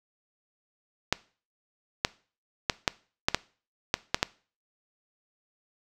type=clicks; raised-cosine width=0.2 ms; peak=-4 dBFS; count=9; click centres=1.126 / 2.049 / 2.698 / 2.878 / 3.285 / 3.346 / 3.941 / 4.145 / 4.229 s; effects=noise-tail reverb RT60 0.4 s tail -21 dB re dry

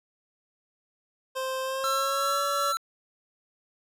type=tone with pitch glide; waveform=25% pulse; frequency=523.3 to 567.4 Hz; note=C5 to C#5; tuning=0 to +40 cents; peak=-25 dBFS; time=1.35-2.73 s; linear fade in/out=20 ms; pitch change=+140 cents; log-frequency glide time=1.62-2.42 s
type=tone with tremolo; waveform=square; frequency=1340 Hz; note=E6; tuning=28 cents sharp; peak=-26 dBFS; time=1.84-2.77 s; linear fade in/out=0 ms; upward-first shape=sine; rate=2.7 Hz; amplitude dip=25%
effects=resampled to 32000 Hz

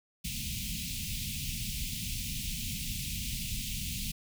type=band-stop noise; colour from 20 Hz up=pink; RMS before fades=-36 dBFS; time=0.24-4.12 s; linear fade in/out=10 ms; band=230 to 2400 Hz; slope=48 dB/octave; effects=none

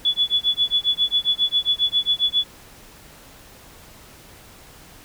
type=tone with tremolo; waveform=sine; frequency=3423 Hz; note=A7; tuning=48 cents flat; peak=-14 dBFS; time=0.05-2.44 s; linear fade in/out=2 ms; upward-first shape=sine; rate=7.4 Hz; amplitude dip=100%; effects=pink hiss -46 dBFS RMS until 5.04 s

